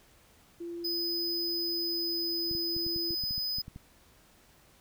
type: tone with pitch glide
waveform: sine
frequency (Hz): 342.3 to 338.8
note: F4 to E4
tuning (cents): -35 to +48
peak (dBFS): -36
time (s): 0.6-3.15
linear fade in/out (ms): 10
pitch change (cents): -17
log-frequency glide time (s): 1.5-2.32
type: tone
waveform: square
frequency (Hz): 5010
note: D#8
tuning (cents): +11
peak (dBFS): -31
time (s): 0.84-3.62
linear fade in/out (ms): 10
type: clicks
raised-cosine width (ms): 5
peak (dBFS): -31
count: 12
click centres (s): 2.513 / 2.551 / 2.765 / 2.865 / 2.962 / 3.107 / 3.238 / 3.309 / 3.38 / 3.585 / 3.681 / 3.761
effects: pink hiss -61 dBFS RMS until 4.8 s